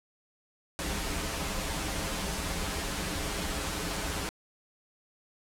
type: noise with comb filter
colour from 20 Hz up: pink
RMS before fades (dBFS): -33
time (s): 0.79-4.29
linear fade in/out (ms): 0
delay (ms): 8.3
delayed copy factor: -0.75
effects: low-pass 11000 Hz 12 dB/octave